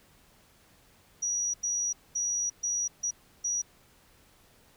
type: tone bursts at uneven times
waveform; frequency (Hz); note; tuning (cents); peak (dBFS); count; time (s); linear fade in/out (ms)
sine; 5800; F#8; -35; -27; 6; 1.22-1.54 / 1.63-1.93 / 2.15-2.5 / 2.63-2.88 / 3.03-3.11 / 3.44-3.62; 10
effects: pink hiss -61 dBFS RMS until 4.76 s